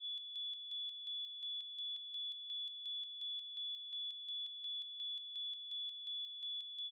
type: tone with tremolo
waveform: sine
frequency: 3431 Hz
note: A7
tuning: 44 cents flat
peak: -40 dBFS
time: 0-6.91 s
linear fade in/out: 50 ms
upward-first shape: square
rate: 2.8 Hz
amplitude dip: 50%
effects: none